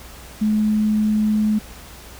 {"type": "tone", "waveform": "sine", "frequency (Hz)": 213.7, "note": "G#3", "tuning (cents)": 50, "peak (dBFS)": -15, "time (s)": [0.41, 1.59], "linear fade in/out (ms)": 10, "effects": ["added 60 Hz sine -42 dBFS peak until 2.19 s", "pink hiss -41 dBFS RMS until 2.19 s"]}